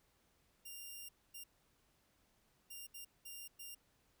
5% pulse tone bursts at uneven times, 2794 Hz, F7, in tune, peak -39 dBFS, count 6, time 0.65-1.09 / 1.34-1.44 / 2.7-2.87 / 2.94-3.05 / 3.25-3.48 / 3.59-3.75 s, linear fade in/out 10 ms, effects pink hiss -75 dBFS RMS until 4.2 s

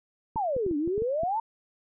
clicks, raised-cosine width 3 ms, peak -24 dBFS, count 8, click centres 0.359 / 0.565 / 0.664 / 0.712 / 0.876 / 0.979 / 1.021 / 1.234 s
sine exponential two-way sweep, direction down then up, 932.3 to 283.3 to 932.3 Hz, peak -25 dBFS, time 0.36-1.4 s, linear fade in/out 5 ms, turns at 0.77 s
effects none

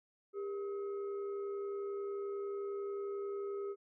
sine tone with frequency modulation, 400.4 Hz, G4, 37 cents sharp, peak -37 dBFS, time 0.33-3.76 s, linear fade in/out 50 ms, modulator 872 Hz, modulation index 0.38, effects none

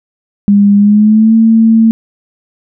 sine tone with pitch glide, 202.4 to 224.6 Hz, G#3 to A3, -44 to +36 cents, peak -3 dBFS, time 0.48-1.91 s, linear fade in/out 0 ms, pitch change +180 cents, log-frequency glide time 0.77-1.35 s, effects none

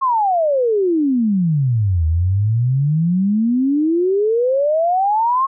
sine exponential two-way sweep, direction down then up, 1097 to 78 to 1097 Hz, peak -13 dBFS, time 0.01-5.47 s, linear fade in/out 20 ms, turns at 2.06 s, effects none

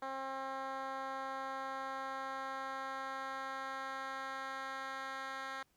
10% pulse tone with band-pass filter sweep, 267.4 Hz, C4, 38 cents sharp, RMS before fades -42 dBFS, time 0.02-5.63 s, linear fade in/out 5 ms, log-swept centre 870 to 1800 Hz, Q 1, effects pink hiss -75 dBFS RMS until 5.76 s

